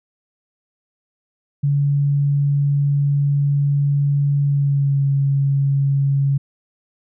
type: tone with pitch glide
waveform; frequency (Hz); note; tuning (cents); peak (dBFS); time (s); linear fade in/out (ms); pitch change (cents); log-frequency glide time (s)
sine; 142.3 to 138.89; C#3 to C#3; +46 to +4; -14; 1.63-6.38; 10; -42; 4.42-5.04
effects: none